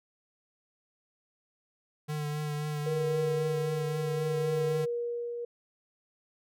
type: tone with vibrato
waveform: square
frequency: 149.8 Hz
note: D3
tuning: 35 cents sharp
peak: -32 dBFS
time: 2.08-4.86 s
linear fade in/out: 20 ms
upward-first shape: triangle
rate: 3.8 Hz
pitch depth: 27 cents each way
type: tone with tremolo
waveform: sine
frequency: 475.6 Hz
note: A#4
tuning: 35 cents sharp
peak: -27 dBFS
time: 2.86-5.45 s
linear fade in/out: 5 ms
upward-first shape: triangle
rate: 0.7 Hz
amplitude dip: 55%
effects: none